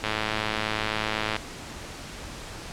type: click train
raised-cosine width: 0.3 ms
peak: -10 dBFS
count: 144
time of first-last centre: 0.04-1.364 s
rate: 108 Hz
effects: pink hiss -39 dBFS RMS until 2.72 s + low-pass 8000 Hz 12 dB/octave